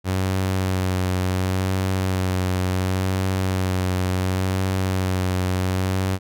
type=tone with vibrato; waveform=sawtooth; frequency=93.4 Hz; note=F#2; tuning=17 cents sharp; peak=-16 dBFS; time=0.04-6.19 s; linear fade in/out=50 ms; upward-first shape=sine; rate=0.7 Hz; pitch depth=24 cents each way; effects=none